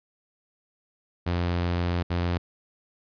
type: tone bursts at uneven times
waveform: sawtooth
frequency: 87.31 Hz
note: F2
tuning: in tune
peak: -20 dBFS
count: 2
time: 1.26-2.03 / 2.1-2.38 s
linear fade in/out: 10 ms
effects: resampled to 11025 Hz